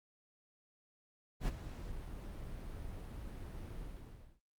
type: noise with ADSR envelope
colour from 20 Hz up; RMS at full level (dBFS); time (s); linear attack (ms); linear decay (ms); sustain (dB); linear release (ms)
brown; -32; 1.4-4.4; 80; 22; -13; 600
effects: Opus 48 kbps